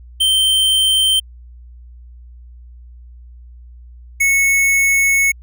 square tone pair in turn, 3116 / 2203 Hz, G7 / C#7, -11 / -11 cents, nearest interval tritone, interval 600 cents, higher first, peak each -12 dBFS, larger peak neither, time 0.2-1.2 / 4.2-5.32 s, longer second, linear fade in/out 10 ms, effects added 60 Hz sine -36 dBFS peak until 5.42 s

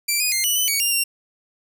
10% pulse tone with pitch steps, 2344 / 2473 / 2100 / 2955 / 3012 / 2252 / 2797 / 2760 Hz, D7 / D#7 / C7 / F#7 / F#7 / C#7 / F7 / F7, -4 / -11 / +6 / -3 / +30 / +27 / +2 / -21 cents, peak -10 dBFS, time 0.08-1.04 s, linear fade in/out 10 ms, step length 120 ms, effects none

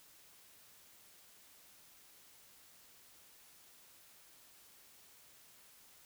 silence, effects white hiss -62 dBFS RMS until 6.05 s

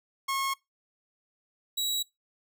sawtooth tone pair in turn, 1087 / 3882 Hz, C#6 / B7, -34 / -31 cents, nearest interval octave + minor seventh, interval 2203 cents, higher second, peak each -24 dBFS, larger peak neither, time 0.28-0.54 / 1.77-2.03 s, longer neither, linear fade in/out 10 ms, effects noise-tail reverb RT60 0.2 s tail -23 dB re dry

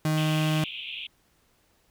35% pulse tone, 155.4 Hz, D#3, 2 cents flat, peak -21 dBFS, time 0.05-0.64 s, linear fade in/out 2 ms
pink band-pass noise, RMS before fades -37 dBFS, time 0.17-1.07 s, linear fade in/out 5 ms, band 2400 to 3500 Hz, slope 96 dB/octave
effects pink hiss -66 dBFS RMS until 1.9 s

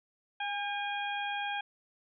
harmonic tone with a mistuned harmonic, 816 Hz, G#5, 31 cents flat, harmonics 1 / 2 / 3 / 4, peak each -35 / -38 / -40 / -41 dBFS, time 0.4-1.61 s, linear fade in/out 5 ms, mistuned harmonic 2, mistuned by -26 cents, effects none

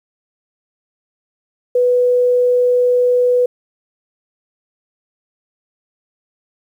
sine tone, 493.9 Hz, B4, in tune, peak -10 dBFS, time 1.75-3.46 s, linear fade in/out 5 ms, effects 8-bit

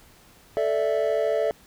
triangle chord, A suspended fourth, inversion none, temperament just, 440 / 586.7 / 660 Hz, A4 / D5 / E5, 0 / -2 / +2 cents, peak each -23 dBFS, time 0.57-1.51 s, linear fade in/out 0 ms, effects tanh soft clip ceiling -11 dBFS + pink hiss -54 dBFS RMS until 1.66 s

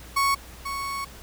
35% pulse tone pair in turn, 1108.7 / 1108.7 Hz, C#6 / C#6, 0 / 0 cents, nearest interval unison, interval 0 cents, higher neither, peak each -18 / -27 dBFS, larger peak first, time 0.16-0.35 / 0.65-1.05 s, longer second, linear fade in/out 10 ms, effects added 60 Hz sine -45 dBFS peak until 1.22 s + pink hiss -46 dBFS RMS until 1.22 s

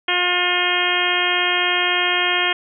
harmonic tone, 356.8 Hz, F4, 37 cents sharp, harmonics 1 / 2 / 3 / 4 / 5 / 6 / 7 / 8 / 9, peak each -27 / -26 / -27 / -26 / -24 / -24 / -25 / -25 / -23 dBFS, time 0.08-2.53 s, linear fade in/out 5 ms, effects none

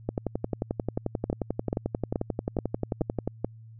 two click trains, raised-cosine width 2 ms, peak -14 / -13 dBFS, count 37 / 6, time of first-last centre 0.09-3.276 / 1.3-3.446 s, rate 11.3 / 2.33 Hz, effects added 112 Hz sine -45 dBFS peak until 3.79 s

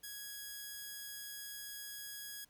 5% pulse tone, 1661.2 Hz, G#6, in tune, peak -33 dBFS, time 0.03-2.45 s, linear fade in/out 10 ms, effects pink hiss -71 dBFS RMS until 2.49 s + MP3 96 kbps

